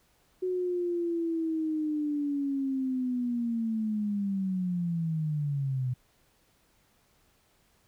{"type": "linear sweep", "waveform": "sine", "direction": "down", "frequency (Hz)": [370, 124], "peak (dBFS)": -27, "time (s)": [0.42, 5.94], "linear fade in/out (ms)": 10, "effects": ["pink hiss -67 dBFS RMS until 7.87 s"]}